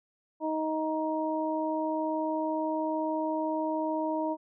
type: harmonic tone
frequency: 313.7 Hz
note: D#4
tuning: 14 cents sharp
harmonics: 1 / 2 / 3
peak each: -31 / -32 / -33 dBFS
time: 0.4-4.37 s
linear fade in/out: 50 ms
effects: none